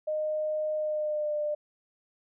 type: tone with pitch glide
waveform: sine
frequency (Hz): 615 to 597.8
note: D#5 to D5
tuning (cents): -20 to +31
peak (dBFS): -27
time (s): 0.07-1.55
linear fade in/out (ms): 10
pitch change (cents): -49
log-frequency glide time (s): 0.75-1.37
effects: none